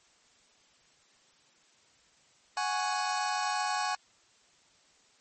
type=chord; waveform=sawtooth; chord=F# suspended second; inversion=none; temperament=just; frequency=740 / 832.5 / 1110 Hz; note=F#5 / G#5 / C#6; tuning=0 / +4 / +2 cents; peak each=-30 / -28 / -30 dBFS; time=2.57-3.95 s; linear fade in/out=2 ms; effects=white hiss -64 dBFS RMS until 5.2 s + MP3 32 kbps